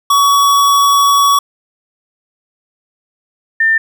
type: tone pair in turn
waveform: square / sine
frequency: 1128 / 1800.4 Hz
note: C#6 / A6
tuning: +30 / +39 cents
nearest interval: minor sixth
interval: 809 cents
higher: second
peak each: -8 / -8 dBFS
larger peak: neither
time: 0.1-1.39 / 3.6-3.78 s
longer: first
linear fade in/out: 5 ms
effects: 8-bit